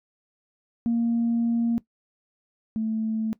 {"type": "tone pair in turn", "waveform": "sine", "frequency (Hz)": [233.1, 220.5], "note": ["A#3", "A3"], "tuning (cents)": [0, 4], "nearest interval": "minor second", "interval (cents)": 96, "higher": "first", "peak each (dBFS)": [-19, -23], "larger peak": "first", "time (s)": [[0.86, 1.78], [2.76, 3.33]], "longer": "first", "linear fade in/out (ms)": 0, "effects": ["noise-tail reverb RT60 0.1 s tail -19 dB re dry", "tanh soft clip ceiling -17 dBFS"]}